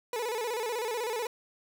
30% pulse tone with vibrato, 461.4 Hz, A#4, 18 cents flat, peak -28 dBFS, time 0.13-1.27 s, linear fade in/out 2 ms, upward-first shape square, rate 16 Hz, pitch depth 100 cents each way, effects none

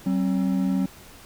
triangle tone pair together, 189.52 / 267.3 Hz, F#3 / C4, +42 / +37 cents, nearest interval tritone, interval 595 cents, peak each -20 / -23 dBFS, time 0.06-0.86 s, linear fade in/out 5 ms, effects pink hiss -47 dBFS RMS until 1.25 s

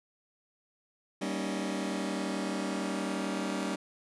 sawtooth chord, Eb dominant seventh, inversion first, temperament just, 194.45 / 233.3 / 280 / 311.1 Hz, G3 / Bb3 / Db4 / Eb4, -14 / +2 / +18 / 0 cents, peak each -31 / -35 / -33 / -34 dBFS, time 1.21-3.76 s, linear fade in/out 10 ms, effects resampled to 24000 Hz

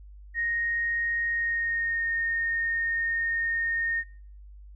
sine tone with pitch glide, 1864.7 to 1841.2 Hz, A#6 to A#6, 0 to -22 cents, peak -25 dBFS, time 0.34-4.04 s, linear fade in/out 50 ms, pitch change -22 cents, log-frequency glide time 1.29-2.1 s, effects noise-tail reverb RT60 0.5 s tail -23 dB re dry + added 50 Hz sine -44 dBFS peak until 4.75 s

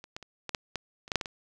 clicks, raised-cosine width 0.2 ms, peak -28 / -20 / -28 / -18 / -11 / -15 / -29 / -12 / -6 / -15 / -20 dBFS, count 11, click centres 0.041 / 0.165 / 0.227 / 0.493 / 0.548 / 0.757 / 1.079 / 1.118 / 1.157 / 1.212 / 1.258 s, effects none

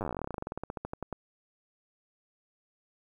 slowing click train, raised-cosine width 1 ms, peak -21 dBFS, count 30, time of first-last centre 0.01-1.127 s, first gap 9 ms, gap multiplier 1.09, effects 10-bit

